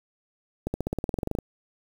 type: accelerating click train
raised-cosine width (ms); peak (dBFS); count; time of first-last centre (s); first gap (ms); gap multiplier
2; -14; 15; 0.67-1.387; 70; 0.95
effects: 7-bit